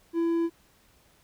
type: tone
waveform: triangle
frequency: 334.7 Hz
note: E4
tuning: 26 cents sharp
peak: -21 dBFS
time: 0.13-0.5 s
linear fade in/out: 50 ms
effects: pink hiss -62 dBFS RMS until 1.23 s